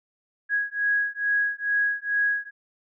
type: beating tone pair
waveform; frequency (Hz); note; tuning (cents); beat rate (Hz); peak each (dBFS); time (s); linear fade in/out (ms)
sine; 1656 / 1658.3; G#6 / G#6; -5 / -3; 2.3; -25; 0.49-2.51; 50
effects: none